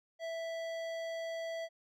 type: tone with hard clipping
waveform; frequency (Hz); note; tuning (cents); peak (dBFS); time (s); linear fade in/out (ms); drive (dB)
sine; 659.3; E5; 0; -39; 0.19-1.69; 50; 14
effects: none